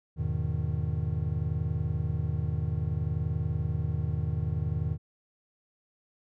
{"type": "chord", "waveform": "triangle", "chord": "E major seventh", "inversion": "none", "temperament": "just", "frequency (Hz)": [82.41, 103.01, 123.61, 154.51], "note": ["E2", "G#2", "B2", "D#3"], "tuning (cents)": [0, -14, 2, -12], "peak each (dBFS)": [-30, -32, -32, -30], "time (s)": [0.16, 4.98], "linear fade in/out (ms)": 50, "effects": []}